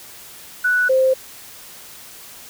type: tone pair in turn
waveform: sine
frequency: 1480 / 523.3 Hz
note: F#6 / C5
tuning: 0 / 0 cents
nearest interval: octave + tritone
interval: 1800 cents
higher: first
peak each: -14 / -12 dBFS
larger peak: second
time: 0.64-0.89 / 0.89-1.14 s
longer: neither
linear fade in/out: 10 ms
effects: white hiss -40 dBFS RMS until 2.49 s